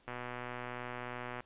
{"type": "click train", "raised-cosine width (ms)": 0.5, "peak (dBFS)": -26, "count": 164, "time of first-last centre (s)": [0.08, 1.405], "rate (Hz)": 123, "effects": ["pink hiss -67 dBFS RMS until 1.45 s", "resampled to 8000 Hz"]}